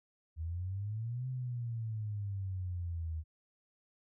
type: exponential two-way sweep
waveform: sine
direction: up then down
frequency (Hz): 78.2 to 130 to 78.2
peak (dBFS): -35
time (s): 0.36-3.24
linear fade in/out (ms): 50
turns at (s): 1.28
effects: none